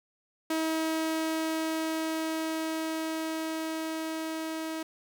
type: tone with level ramp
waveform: sawtooth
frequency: 319.8 Hz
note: D#4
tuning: 48 cents sharp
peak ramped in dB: -23 to -29 dBFS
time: 0.5-4.83 s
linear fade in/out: 5 ms
effects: none